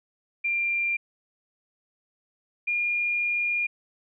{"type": "tone pair in turn", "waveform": "sine", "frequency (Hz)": [2382, 2418], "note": ["D7", "D7"], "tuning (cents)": [24, 50], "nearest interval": "unison", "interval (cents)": 26, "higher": "second", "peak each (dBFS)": -23, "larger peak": "neither", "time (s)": [[0.44, 0.97], [2.67, 3.67]], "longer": "second", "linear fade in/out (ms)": 10, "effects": []}